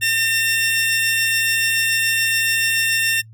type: tone pair together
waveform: sawtooth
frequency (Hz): 1811 / 2720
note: A6 / F7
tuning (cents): +49 / -46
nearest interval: perfect fifth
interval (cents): 705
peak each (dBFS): -16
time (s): 0.01-3.22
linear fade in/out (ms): 20
effects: noise-tail reverb RT60 0.1 s tail -25 dB re dry + added 111 Hz sine -40 dBFS peak until 3.33 s